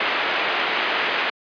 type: low-pass noise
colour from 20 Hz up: white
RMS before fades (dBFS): -22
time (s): 0-1.3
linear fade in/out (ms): 5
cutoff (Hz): 2900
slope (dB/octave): 24
effects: high-pass 400 Hz 12 dB/octave + resampled to 11025 Hz